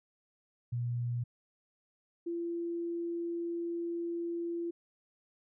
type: tone pair in turn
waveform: sine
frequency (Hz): 120.4 / 340.5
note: B2 / F4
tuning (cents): -44 / -44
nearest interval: octave + tritone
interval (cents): 1800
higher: second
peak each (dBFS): -31 / -33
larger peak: first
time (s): 0.72-1.24 / 2.26-4.71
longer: second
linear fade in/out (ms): 10
effects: none